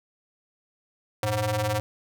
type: ring-modulated tone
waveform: sawtooth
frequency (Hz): 209.1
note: G#3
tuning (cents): +12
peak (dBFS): -17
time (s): 1.23-1.8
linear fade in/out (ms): 0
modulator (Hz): 323
effects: none